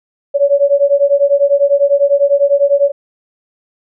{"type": "beating tone pair", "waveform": "sine", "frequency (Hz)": [560, 570], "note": ["C#5", "C#5"], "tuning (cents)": [18, 48], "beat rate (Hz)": 10, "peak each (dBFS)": -11, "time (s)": [0.34, 2.92], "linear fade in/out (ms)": 20, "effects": []}